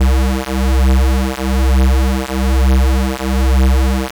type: beating tone pair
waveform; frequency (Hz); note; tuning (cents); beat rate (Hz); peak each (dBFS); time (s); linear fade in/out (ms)
square; 64.8 / 65.9; C2 / C2; -16 / +13; 1.1; -14; 0-4.11; 10
effects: none